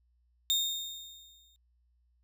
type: tone with exponential decay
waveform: 35% pulse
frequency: 3668 Hz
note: A#7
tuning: 29 cents flat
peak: -22 dBFS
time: 0.5-1.56 s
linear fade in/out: 0 ms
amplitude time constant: 230 ms
effects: added 60 Hz sine -67 dBFS peak until 2.23 s